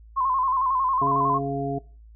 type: tone with vibrato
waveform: sine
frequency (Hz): 1046.5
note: C6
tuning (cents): 0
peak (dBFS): -20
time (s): 0.16-1.39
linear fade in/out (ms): 20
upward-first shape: square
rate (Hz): 11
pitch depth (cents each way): 56
type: harmonic tone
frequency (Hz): 138.9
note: C#3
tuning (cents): +4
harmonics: 1 / 2 / 3 / 5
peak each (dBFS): -30 / -30 / -30 / -30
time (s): 1.01-1.79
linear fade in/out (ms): 10
effects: noise-tail reverb RT60 0.4 s tail -21 dB re dry + added 55 Hz sine -45 dBFS peak until 2.15 s